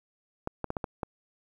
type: clicks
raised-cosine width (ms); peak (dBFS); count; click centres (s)
1; -17; 6; 0.474 / 0.643 / 0.704 / 0.768 / 0.842 / 1.032
effects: 9-bit